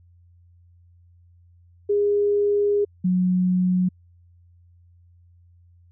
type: tone pair in turn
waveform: sine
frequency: 409.5 / 182.41 Hz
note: G#4 / F#3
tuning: -24 / -24 cents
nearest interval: octave + major second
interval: 1400 cents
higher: first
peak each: -17 dBFS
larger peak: neither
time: 1.89-2.85 / 3.04-3.89 s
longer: first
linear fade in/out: 10 ms
effects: added 87 Hz sine -51 dBFS peak until 5.91 s